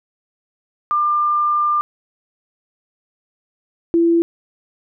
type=tone pair in turn; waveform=sine; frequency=1196 / 336.5 Hz; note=D6 / E4; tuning=+31 / +36 cents; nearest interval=octave + minor seventh; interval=2195 cents; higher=first; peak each=-14 / -11 dBFS; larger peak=second; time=0.91-1.81 / 3.94-4.22 s; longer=first; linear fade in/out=0 ms; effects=none